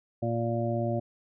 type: harmonic tone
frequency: 116.54 Hz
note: A#2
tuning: in tune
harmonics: 1 / 2 / 3 / 5 / 6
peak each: -30 / -33 / -34 / -32 / -36 dBFS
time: 0.22-1 s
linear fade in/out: 10 ms
effects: none